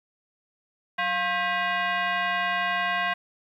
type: tone with frequency modulation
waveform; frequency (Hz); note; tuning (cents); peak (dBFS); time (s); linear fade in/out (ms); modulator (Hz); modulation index
sine; 185.6; F#3; +6; -23; 0.98-3.14; 10; 889; 2.6
effects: 10-bit